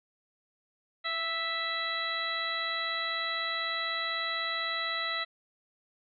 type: harmonic tone with a mistuned harmonic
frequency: 658 Hz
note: E5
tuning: 3 cents flat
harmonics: 1 / 2 / 3 / 4 / 5 / 6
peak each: -42 / -36 / -34 / -44 / -42 / -35 dBFS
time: 1.04-5.25 s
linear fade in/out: 20 ms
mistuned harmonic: 1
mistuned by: +20 cents
effects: none